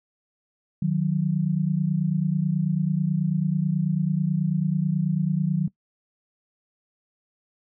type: tone pair together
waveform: sine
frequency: 154.2 / 183.38 Hz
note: D#3 / F#3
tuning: -15 / -15 cents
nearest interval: minor third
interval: 300 cents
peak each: -23 dBFS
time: 0.82-5.68 s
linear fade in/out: 5 ms
effects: noise-tail reverb RT60 0.1 s tail -21 dB re dry

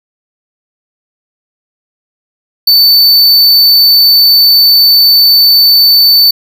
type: tone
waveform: square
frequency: 4524 Hz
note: C#8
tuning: 34 cents sharp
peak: -3 dBFS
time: 2.67-6.31 s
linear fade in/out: 5 ms
effects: none

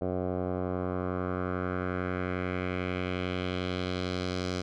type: tone with low-pass filter sweep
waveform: 10% pulse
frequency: 91.2 Hz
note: F#2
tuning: 24 cents flat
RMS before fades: -32 dBFS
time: 0.01-4.62 s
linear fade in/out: 10 ms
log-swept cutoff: 680 to 5300 Hz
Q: 2
effects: none

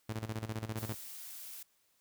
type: tone with tremolo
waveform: sawtooth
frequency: 110 Hz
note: A2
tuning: in tune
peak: -31 dBFS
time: 0.09-0.95 s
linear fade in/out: 5 ms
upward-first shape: square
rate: 15 Hz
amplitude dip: 75%
type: noise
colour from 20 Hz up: blue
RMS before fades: -47 dBFS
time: 0.77-1.63 s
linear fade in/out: 5 ms
effects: white hiss -73 dBFS RMS until 2 s

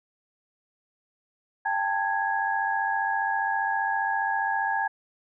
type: tone cluster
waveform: sine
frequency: 793 / 888 / 1658 Hz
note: G5 / A5 / G#6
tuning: +20 / +16 / -3 cents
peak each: -28 dBFS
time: 1.65-4.88 s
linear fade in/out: 10 ms
effects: none

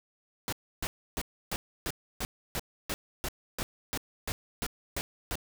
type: noise bursts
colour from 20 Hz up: pink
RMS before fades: -33 dBFS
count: 15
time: 0.48-5.355 s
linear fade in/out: 0 ms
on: 45 ms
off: 300 ms
effects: none

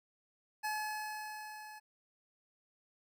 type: tone with level ramp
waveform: 25% pulse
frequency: 854 Hz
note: G#5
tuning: 48 cents sharp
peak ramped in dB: -30 to -45 dBFS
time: 0.63-1.8 s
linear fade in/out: 20 ms
effects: none

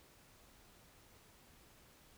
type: silence
effects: pink hiss -64 dBFS RMS until 2.17 s

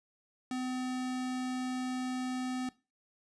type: tone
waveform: square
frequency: 254.5 Hz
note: C4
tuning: 48 cents flat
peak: -34 dBFS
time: 0.51-2.69 s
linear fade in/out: 2 ms
effects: noise-tail reverb RT60 0.3 s tail -20 dB re dry + resampled to 22050 Hz

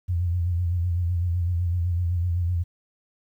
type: tone with vibrato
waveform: sine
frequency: 87.31 Hz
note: F2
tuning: in tune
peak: -21 dBFS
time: 0.08-2.64 s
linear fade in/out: 20 ms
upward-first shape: sine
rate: 7.9 Hz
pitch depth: 61 cents each way
effects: 10-bit

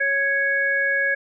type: harmonic tone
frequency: 554.4 Hz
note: C#5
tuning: in tune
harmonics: 1 / 3 / 4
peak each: -28 / -19 / -28 dBFS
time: 0-1.15 s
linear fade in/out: 10 ms
effects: none

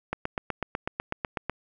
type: click train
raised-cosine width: 0.5 ms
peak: -13 dBFS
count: 12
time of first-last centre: 0.13-1.496 s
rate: 8.05 Hz
effects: none

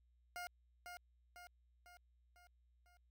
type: tone with echo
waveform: 20% pulse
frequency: 710 Hz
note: F5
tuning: 28 cents sharp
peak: -40 dBFS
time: 0.36-0.47 s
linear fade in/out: 0 ms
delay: 500 ms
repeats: 5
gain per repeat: -5 dB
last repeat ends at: 2.97 s
effects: added 60 Hz sine -70 dBFS peak until 3.1 s

